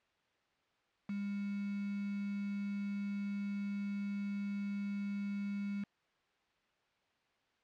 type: tone with quantisation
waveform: sine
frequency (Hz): 201.4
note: G3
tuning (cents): +47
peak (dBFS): -36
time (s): 1.09-5.84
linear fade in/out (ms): 5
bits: 8
effects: white hiss -75 dBFS RMS until 7.63 s + low-pass 3000 Hz 12 dB/octave